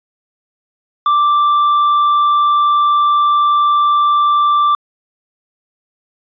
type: tone with tanh clipping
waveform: sine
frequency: 1174.7 Hz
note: D6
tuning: in tune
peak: -10 dBFS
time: 1.06-4.75 s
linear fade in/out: 2 ms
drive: 4 dB
effects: resampled to 11025 Hz